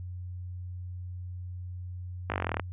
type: slowing click train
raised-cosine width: 0.5 ms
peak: -14 dBFS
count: 14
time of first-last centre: 2.3-2.597 s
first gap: 19 ms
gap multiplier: 1.03
effects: added 90 Hz sine -36 dBFS peak until 2.72 s + resampled to 8000 Hz